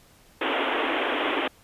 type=band-pass noise; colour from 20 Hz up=pink; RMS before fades=-26 dBFS; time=0.41-1.48 s; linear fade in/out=5 ms; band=260 to 3400 Hz; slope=96 dB/octave; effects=pink hiss -56 dBFS RMS until 1.63 s + resampled to 32000 Hz